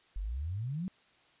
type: exponential sweep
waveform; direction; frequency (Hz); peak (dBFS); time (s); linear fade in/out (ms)
sine; up; 42.74 to 196; -33; 0.16-0.88; 0
effects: white hiss -65 dBFS RMS until 1.4 s + resampled to 8000 Hz